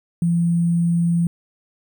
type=tone with sample-and-hold; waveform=sine; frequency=170.2 Hz; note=F3; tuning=44 cents flat; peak=-15 dBFS; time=0.22-1.27 s; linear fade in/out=2 ms; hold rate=8820 Hz; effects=none